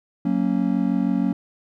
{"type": "chord", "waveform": "triangle", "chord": "F# major", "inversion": "none", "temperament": "just", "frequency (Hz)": [185, 231.2, 277.5], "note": ["F#3", "A#3", "C#4"], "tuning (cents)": [0, -14, 2], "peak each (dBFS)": -21, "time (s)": [0.25, 1.33], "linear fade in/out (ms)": 5, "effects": []}